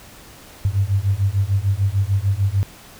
sine beating tone pair, 95.3 / 102 Hz, G2 / G#2, -48 / -31 cents, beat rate 6.7 Hz, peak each -19 dBFS, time 0.65-2.63 s, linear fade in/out 0 ms, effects pink hiss -43 dBFS RMS until 2.99 s

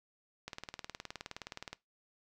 click train, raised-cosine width 0.2 ms, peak -24 dBFS, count 25, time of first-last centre 0.48-1.73 s, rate 19.2 Hz, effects noise-tail reverb RT60 0.2 s tail -20 dB re dry

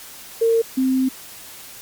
sine tone pair in turn, 456.5 / 260.9 Hz, A#4 / C4, -36 / -5 cents, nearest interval minor seventh, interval 969 cents, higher first, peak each -13 / -15 dBFS, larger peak first, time 0.41-0.62 / 0.77-1.09 s, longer second, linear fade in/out 10 ms, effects white hiss -39 dBFS RMS until 1.81 s + MP3 96 kbps

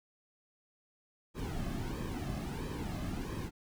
brown noise with flanger, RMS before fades -38 dBFS, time 1.34-3.51 s, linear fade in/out 50 ms, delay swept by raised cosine 1.4 to 2.15 ms, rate 1.5 Hz, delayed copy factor -0.7, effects none

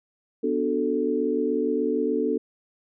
sine chord, B minor seventh, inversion none, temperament equal, 246.9 / 293.7 / 370 / 440 Hz, B3 / D4 / F#4 / A4, 0 / 0 / 0 / 0 cents, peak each -28 / -27 / -30 / -25 dBFS, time 0.43-2.38 s, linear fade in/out 10 ms, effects none

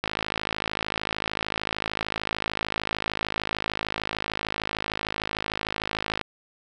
click train, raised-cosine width 0.3 ms, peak -10 dBFS, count 330, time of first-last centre 0.04-6.213 s, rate 53.3 Hz, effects none

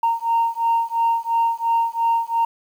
sine beating tone pair, 921 / 923.9 Hz, A#5 / A#5, -21 / -16 cents, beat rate 2.9 Hz, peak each -19 dBFS, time 0.03-2.45 s, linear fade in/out 5 ms, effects tanh soft clip ceiling -12 dBFS + 8-bit

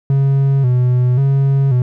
triangle tone with vibrato, 130.81 Hz, C3, in tune, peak -8 dBFS, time 0.1-1.82 s, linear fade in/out 2 ms, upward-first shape square, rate 0.93 Hz, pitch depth 84 cents each way, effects none

